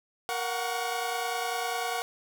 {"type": "tone cluster", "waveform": "sawtooth", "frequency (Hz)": [467.6, 724, 754, 1122], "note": ["A#4", "F#5", "F#5", "C#6"], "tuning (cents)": [5, -38, 32, 21], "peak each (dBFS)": [-32, -29, -32, -33], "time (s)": [0.29, 2.02], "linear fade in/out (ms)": 0, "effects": []}